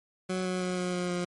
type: tone with pitch steps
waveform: 20% pulse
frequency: 185 / 183.4 / 181.82 / 180.25 / 178.7 / 177.16 Hz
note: F#3 / F#3 / F#3 / F#3 / F3 / F3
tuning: 0 / -15 / -30 / -45 / +40 / +25 cents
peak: -24 dBFS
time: 0.29-1.25 s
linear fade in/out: 10 ms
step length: 160 ms
effects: MP3 48 kbps